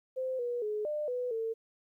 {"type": "tone with pitch steps", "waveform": "sine", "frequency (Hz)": [518, 483.1, 423.2, 600, 495.9, 450.4], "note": ["C5", "B4", "G#4", "D5", "B4", "A4"], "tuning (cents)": [-17, -38, 33, 37, 7, 40], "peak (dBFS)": -31, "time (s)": [0.16, 1.54], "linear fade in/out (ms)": 20, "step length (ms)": 230, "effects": ["12-bit"]}